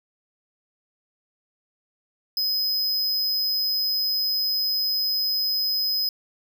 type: tone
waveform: square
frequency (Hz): 5050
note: D#8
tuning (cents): +25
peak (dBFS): -22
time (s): 2.37-6.09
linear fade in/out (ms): 2
effects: none